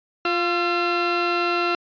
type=tone pair together; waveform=25% pulse; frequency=349.2 / 1358.6 Hz; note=F4 / F6; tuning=0 / -48 cents; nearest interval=2 octaves; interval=2352 cents; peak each=-19 dBFS; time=0.25-1.75 s; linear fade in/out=2 ms; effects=resampled to 11025 Hz